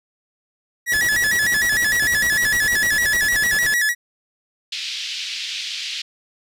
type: tone with vibrato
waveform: 45% pulse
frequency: 1817 Hz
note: A#6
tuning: 45 cents flat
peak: -16 dBFS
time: 0.86-3.95 s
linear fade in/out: 50 ms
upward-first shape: square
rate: 6.6 Hz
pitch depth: 97 cents each way
type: noise with tremolo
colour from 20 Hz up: pink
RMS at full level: -31 dBFS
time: 0.92-3.74 s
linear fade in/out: 0 ms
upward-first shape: square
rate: 10 Hz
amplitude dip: 60%
type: band-pass noise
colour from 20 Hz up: white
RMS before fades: -28 dBFS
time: 4.72-6.02 s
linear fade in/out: 5 ms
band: 2500 to 4600 Hz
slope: 24 dB/octave
effects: none